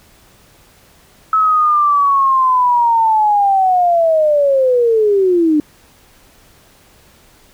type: linear sweep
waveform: sine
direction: down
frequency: 1300 to 293.9 Hz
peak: -9 dBFS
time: 1.33-5.6 s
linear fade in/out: 2 ms
effects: pink hiss -48 dBFS RMS until 7.53 s